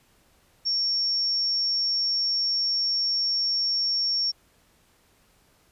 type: tone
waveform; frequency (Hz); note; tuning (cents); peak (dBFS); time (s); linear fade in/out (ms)
sine; 5490; F8; -31; -22; 0.65-4.32; 20
effects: pink hiss -62 dBFS RMS until 5.71 s + resampled to 32000 Hz